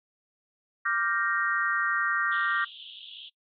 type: chord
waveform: sine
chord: G minor seventh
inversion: second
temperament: equal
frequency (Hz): 1174.7 / 1396.9 / 1568 / 1864.7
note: D6 / F6 / G6 / Bb6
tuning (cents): 0 / 0 / 0 / 0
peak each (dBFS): -30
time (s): 0.85-2.65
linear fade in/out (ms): 10
type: band-pass noise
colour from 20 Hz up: white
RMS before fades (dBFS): -45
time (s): 2.31-3.3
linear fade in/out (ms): 20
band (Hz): 2900 to 3600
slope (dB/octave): 96
effects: noise-tail reverb RT60 0.1 s tail -21 dB re dry